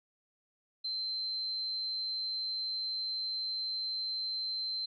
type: tone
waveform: sine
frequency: 4104 Hz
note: C8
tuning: 34 cents flat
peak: -33 dBFS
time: 0.84-4.86 s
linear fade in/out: 10 ms
effects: none